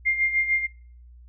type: tone with tremolo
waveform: sine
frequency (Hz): 2111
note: C7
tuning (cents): +15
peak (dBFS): -18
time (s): 0.05-0.67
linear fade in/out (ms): 20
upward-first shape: sine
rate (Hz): 6.7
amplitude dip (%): 70
effects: noise-tail reverb RT60 0.5 s tail -22 dB re dry + added 60 Hz sine -45 dBFS peak until 1.28 s